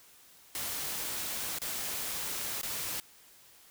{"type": "noise with dropouts", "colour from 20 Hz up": "white", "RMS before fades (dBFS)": -36, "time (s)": [0.55, 3], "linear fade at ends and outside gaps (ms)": 1, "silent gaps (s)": [[1.586, 1.617], [2.614, 2.631]], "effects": ["white hiss -58 dBFS RMS until 3.7 s"]}